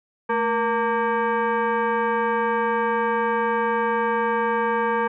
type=tone with frequency modulation; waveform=sine; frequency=220 Hz; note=A3; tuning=in tune; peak=-19 dBFS; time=0.29-5.08 s; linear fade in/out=10 ms; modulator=692 Hz; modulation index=1.9; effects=none